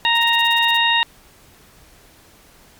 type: harmonic tone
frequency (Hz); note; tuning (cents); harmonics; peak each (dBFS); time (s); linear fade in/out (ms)
931; A#5; -2; 1 / 2 / 3 / 4; -19 / -19 / -19 / -19; 0.05-1.03; 0
type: noise bursts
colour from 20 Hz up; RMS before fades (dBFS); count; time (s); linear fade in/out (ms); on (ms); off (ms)
blue; -34; 11; 0.15-0.769; 5; 29; 30
effects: pink hiss -49 dBFS RMS until 2.79 s + MP3 96 kbps